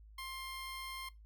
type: tone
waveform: 15% pulse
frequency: 1058 Hz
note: C6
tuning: 19 cents sharp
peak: -36 dBFS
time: 0.18-1.09 s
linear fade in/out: 5 ms
effects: noise-tail reverb RT60 0.2 s tail -19 dB re dry + added 53 Hz sine -54 dBFS peak until 1.25 s